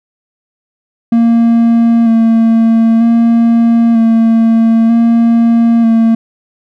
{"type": "tone with vibrato", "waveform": "triangle", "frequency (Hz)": 229.2, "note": "A#3", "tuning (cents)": -29, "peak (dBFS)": -3, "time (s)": [1.12, 6.15], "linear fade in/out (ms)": 5, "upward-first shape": "square", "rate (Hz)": 0.53, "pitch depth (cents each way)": 18, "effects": []}